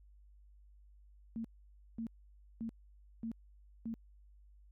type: tone bursts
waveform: sine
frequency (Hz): 226.9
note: A#3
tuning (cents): -47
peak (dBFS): -37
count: 5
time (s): 1.36-3.94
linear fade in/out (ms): 0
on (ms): 84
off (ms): 540
effects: added 50 Hz sine -58 dBFS peak until 4.71 s